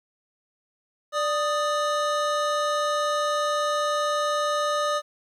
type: tone pair together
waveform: square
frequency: 590 / 1241.9 Hz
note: D5 / D#6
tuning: +8 / -4 cents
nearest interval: octave + minor second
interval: 1288 cents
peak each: -26 dBFS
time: 1.12-5.02 s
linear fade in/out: 50 ms
effects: low-pass 7000 Hz 12 dB/octave + 10-bit